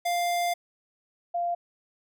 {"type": "tone pair in turn", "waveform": ["square", "sine"], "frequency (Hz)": [698.5, 694.5], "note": ["F5", "F5"], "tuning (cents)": [0, -10], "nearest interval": "unison", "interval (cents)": 10, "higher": "first", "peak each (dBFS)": -25, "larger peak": "neither", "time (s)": [[0.05, 0.54], [1.34, 1.55]], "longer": "first", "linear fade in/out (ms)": 10, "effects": []}